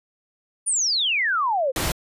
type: exponential sweep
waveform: sine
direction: down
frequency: 9780 to 497.3 Hz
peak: -19 dBFS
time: 0.66-1.72 s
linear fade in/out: 20 ms
type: noise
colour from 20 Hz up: pink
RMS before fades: -24 dBFS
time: 1.76-1.92 s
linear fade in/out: 2 ms
effects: resampled to 32000 Hz